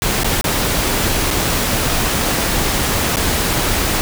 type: noise with dropouts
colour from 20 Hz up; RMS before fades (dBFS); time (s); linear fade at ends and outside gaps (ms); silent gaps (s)
pink; -17; 0.02-4.01; 0; 0.234-0.245 / 0.411-0.442 / 1.305-1.31 / 3.159-3.169
effects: none